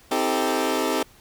20% pulse chord, A half-diminished seventh, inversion first, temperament equal with one note detuned, 261.6 / 319 / 392 / 440 Hz, C4 / Eb4 / G4 / A4, 0 / +43 / 0 / 0 cents, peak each -22 dBFS, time 0.11-1.03 s, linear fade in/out 5 ms, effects pink hiss -53 dBFS RMS until 1.2 s

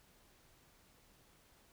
silence, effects pink hiss -67 dBFS RMS until 1.72 s

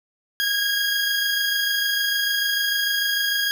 20% pulse tone pair together, 1634.5 / 1661.2 Hz, G#6 / G#6, -28 / 0 cents, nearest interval unison, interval 28 cents, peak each -16 / -25 dBFS, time 0.4-3.51 s, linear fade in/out 0 ms, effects none

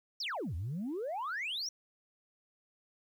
sine exponential two-way sweep, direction down then up, 5920 to 76.9 to 5920 Hz, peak -33 dBFS, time 0.2-1.69 s, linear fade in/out 5 ms, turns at 0.55 s, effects tanh soft clip ceiling -32 dBFS + 11-bit

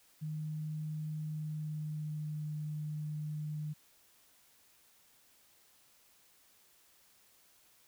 sine tone with pitch glide, 154.1 to 151.63 Hz, D#3 to D#3, -16 to -44 cents, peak -36 dBFS, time 0.21-3.74 s, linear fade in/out 20 ms, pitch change -28 cents, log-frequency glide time 1.21-2.46 s, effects white hiss -66 dBFS RMS until 7.87 s

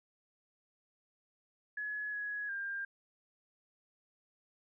sine tone with pitch steps, 1694 / 1675 / 1598 Hz, G#6 / G#6 / G6, +34 / +14 / +33 cents, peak -36 dBFS, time 1.77-2.85 s, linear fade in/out 5 ms, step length 360 ms, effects none

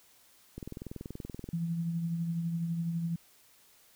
click train, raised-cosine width 3 ms, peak -27 dBFS, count 20, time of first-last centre 0.58-1.489 s, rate 20.9 Hz
sine tone with tremolo, 167.8 Hz, E3, 31 cents sharp, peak -28 dBFS, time 1.53-3.16 s, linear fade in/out 5 ms, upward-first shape triangle, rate 12 Hz, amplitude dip 45%
effects white hiss -62 dBFS RMS until 3.95 s

